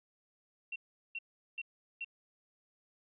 sine tone bursts, 2727 Hz, F7, 42 cents flat, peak -37 dBFS, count 4, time 0.72-2.046 s, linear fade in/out 5 ms, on 39 ms, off 390 ms, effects none

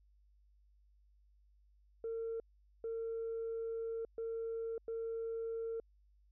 sine tone bursts at uneven times, 455 Hz, A#4, 42 cents flat, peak -36 dBFS, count 4, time 2.04-2.4 / 2.84-4.05 / 4.18-4.78 / 4.88-5.8 s, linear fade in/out 2 ms, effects tanh soft clip ceiling -34 dBFS + added 50 Hz sine -65 dBFS peak until 6.31 s

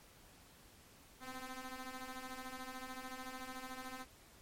10% pulse ring-modulated tone, 257.6 Hz, C4, 27 cents flat, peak -34 dBFS, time 1.2-4.06 s, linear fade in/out 50 ms, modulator 522 Hz, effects pink hiss -62 dBFS RMS until 4.41 s + MP3 64 kbps

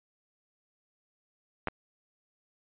clicks, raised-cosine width 0.5 ms, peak -15 / -19 dBFS, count 2, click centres 1.673 / 1.684 s, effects resampled to 8000 Hz

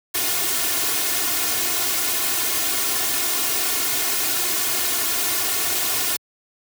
white noise with comb filter, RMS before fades -22 dBFS, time 0.14-6.17 s, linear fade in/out 10 ms, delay 2.8 ms, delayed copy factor +1, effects high-pass 100 Hz 12 dB/octave

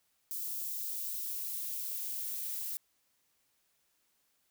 violet noise with high-pass filter sweep, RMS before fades -38 dBFS, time 0.31-2.77 s, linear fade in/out 0 ms, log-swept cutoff 4100 to 1300 Hz, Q 0.74, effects white hiss -75 dBFS RMS until 4.5 s

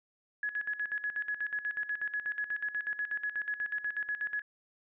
sine tone with tremolo, 1687 Hz, G#6, 27 cents sharp, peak -30 dBFS, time 0.43-4.42 s, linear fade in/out 2 ms, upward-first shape square, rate 8.2 Hz, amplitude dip 75%, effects resampled to 8000 Hz

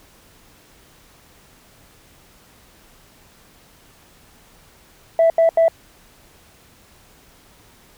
sine tone bursts, 659.3 Hz, E5, in tune, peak -9 dBFS, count 3, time 5.19-5.682 s, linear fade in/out 2 ms, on 110 ms, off 81 ms, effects tanh soft clip ceiling -8 dBFS + pink hiss -51 dBFS RMS until 7.97 s

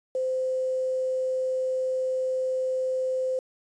sine tone with quantisation, 517 Hz, C5, 21 cents flat, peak -24 dBFS, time 0.15-3.39 s, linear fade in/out 2 ms, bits 8, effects resampled to 22050 Hz

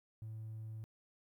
triangle tone, 110 Hz, A2, in tune, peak -40 dBFS, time 0.22-0.84 s, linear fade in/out 0 ms, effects tanh soft clip ceiling -39 dBFS + 13-bit

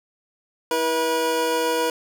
25% pulse tone pair together, 325.1 / 484 Hz, E4 / B4, -24 / -35 cents, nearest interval perfect fifth, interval 689 cents, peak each -24 / -17 dBFS, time 0.71-1.9 s, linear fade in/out 2 ms, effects none

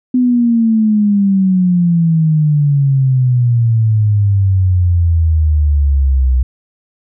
sine exponential sweep, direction down, 253.7 to 62.4 Hz, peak -8 dBFS, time 0.14-6.43 s, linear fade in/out 5 ms, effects none

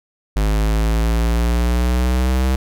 square linear sweep, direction up, 51.5 to 65.41 Hz, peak -15 dBFS, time 0.36-2.56 s, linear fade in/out 5 ms, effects none

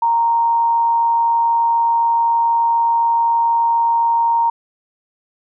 sine tone with amplitude modulation, 928 Hz, A#5, 8 cents flat, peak -11 dBFS, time 0.02-4.5 s, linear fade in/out 5 ms, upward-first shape sine, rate 147 Hz, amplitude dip 25%, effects none

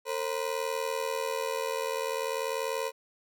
30% pulse ring-modulated tone, 493.9 Hz, B4, in tune, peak -24 dBFS, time 0.05-2.92 s, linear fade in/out 50 ms, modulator 40.2 Hz, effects none

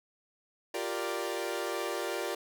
sawtooth chord, G minor seventh, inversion third, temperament equal, 349.2 / 392 / 466.2 / 587.3 Hz, F4 / G4 / Bb4 / D5, 0 / 0 / 0 / 0 cents, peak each -34 dBFS, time 0.74-2.35 s, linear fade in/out 5 ms, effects none

